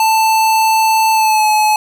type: tone with pitch glide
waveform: square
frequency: 883 to 855.4 Hz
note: A5 to A5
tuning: +6 to -49 cents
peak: -10 dBFS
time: 0-1.76 s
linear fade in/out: 2 ms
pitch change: -55 cents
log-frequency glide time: 1.12-1.47 s
effects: none